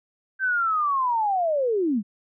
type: linear sweep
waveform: sine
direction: down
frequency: 1568 to 185.8 Hz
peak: -20 dBFS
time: 0.39-2.03 s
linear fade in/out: 50 ms
effects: none